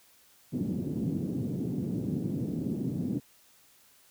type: band-pass noise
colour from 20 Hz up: white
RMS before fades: -32 dBFS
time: 0.52-3.2 s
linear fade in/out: 20 ms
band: 120 to 280 Hz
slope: 24 dB/octave
effects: white hiss -61 dBFS RMS until 4.1 s